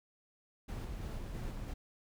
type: noise with tremolo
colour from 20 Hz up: brown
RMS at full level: -40 dBFS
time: 0.68-1.74 s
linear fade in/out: 10 ms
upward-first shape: square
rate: 3 Hz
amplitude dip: 25%
effects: none